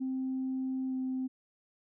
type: tone with pitch glide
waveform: sine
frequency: 261.6 to 259.5 Hz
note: C4 to C4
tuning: 0 to -14 cents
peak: -30 dBFS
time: 0-1.28 s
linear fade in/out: 20 ms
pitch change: -14 cents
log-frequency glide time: 0.88-0.94 s
effects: tanh soft clip ceiling -27 dBFS